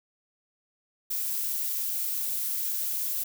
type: noise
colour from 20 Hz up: violet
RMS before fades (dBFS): -30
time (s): 1.1-3.24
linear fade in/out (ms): 10
effects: none